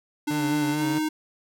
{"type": "tone with pitch glide", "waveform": "square", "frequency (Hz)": [298, 309.4], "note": ["D4", "D#4"], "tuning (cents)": [25, -10], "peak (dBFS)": -24, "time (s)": [0.27, 1.09], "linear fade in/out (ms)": 10, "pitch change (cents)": 65, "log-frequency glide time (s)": [0.72, 0.85]}
{"type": "tone with vibrato", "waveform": "sawtooth", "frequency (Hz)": 145.5, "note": "D3", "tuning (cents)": -16, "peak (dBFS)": -25, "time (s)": [0.3, 0.99], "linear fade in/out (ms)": 10, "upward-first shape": "sine", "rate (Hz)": 4.7, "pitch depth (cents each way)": 67}
{"effects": []}